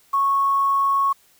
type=tone with quantisation; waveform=sine; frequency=1103 Hz; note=C#6; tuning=9 cents flat; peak=-16 dBFS; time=0.13-1.13 s; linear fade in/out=10 ms; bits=7; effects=white hiss -57 dBFS RMS until 1.39 s